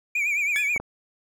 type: tone with vibrato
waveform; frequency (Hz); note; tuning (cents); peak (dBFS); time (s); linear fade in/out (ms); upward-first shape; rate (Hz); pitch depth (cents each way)
triangle; 2349; D7; 0; -20; 0.15-0.78; 5; triangle; 9.3; 110
type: tone with exponential decay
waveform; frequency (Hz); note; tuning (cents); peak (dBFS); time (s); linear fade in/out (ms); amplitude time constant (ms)
30% pulse; 1706; G#6; +46; -21; 0.56-0.75; 0; 40
type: clicks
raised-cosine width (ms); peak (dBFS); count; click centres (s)
1; -20; 2; 0.763 / 0.8
effects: none